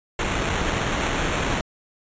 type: noise with sample-and-hold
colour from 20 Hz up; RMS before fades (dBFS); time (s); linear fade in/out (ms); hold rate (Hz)
pink; -24; 0.19-1.61; 2; 4900
effects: resampled to 16000 Hz